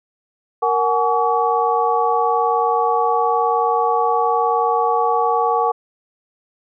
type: tone cluster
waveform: sine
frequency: 467.1 / 746 / 845 / 1136 Hz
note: A#4 / F#5 / G#5 / C#6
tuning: +3 / +14 / +30 / +42 cents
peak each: -20 dBFS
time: 0.62-5.72 s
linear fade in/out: 10 ms
effects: none